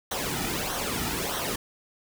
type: noise with flanger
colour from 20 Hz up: pink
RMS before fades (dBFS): -30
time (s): 0.11-1.56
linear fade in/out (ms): 5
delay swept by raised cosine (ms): 0.41 to 1.91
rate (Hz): 1.6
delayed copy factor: -0.65
effects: none